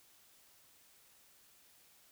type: silence
effects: white hiss -65 dBFS RMS until 2.11 s